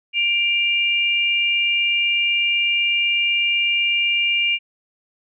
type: tone pair together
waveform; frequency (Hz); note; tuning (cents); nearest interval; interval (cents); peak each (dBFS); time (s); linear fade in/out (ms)
sine; 2368 / 2816; D7 / F7; +14 / +14; minor third; 300; -19; 0.13-4.59; 50
effects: none